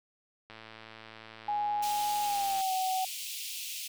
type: click train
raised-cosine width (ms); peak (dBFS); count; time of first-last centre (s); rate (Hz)
0.3; -31; 235; 0.5-2.608; 111
type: tone with pitch glide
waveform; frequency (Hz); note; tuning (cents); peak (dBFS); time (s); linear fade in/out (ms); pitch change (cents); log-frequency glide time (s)
sine; 830.6 to 752.9; G#5 to F#5; 0 to +30; -28; 1.48-3.05; 5; -170; 2.22-2.72
type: high-pass noise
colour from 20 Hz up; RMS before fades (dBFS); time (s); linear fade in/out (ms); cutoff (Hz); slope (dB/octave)
pink; -39; 1.82-3.88; 10; 2500; 48
effects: none